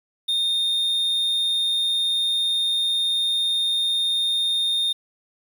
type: tone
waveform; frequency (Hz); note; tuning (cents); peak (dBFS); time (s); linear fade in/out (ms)
triangle; 3659; A#7; -33; -18; 0.28-4.93; 10
effects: 8-bit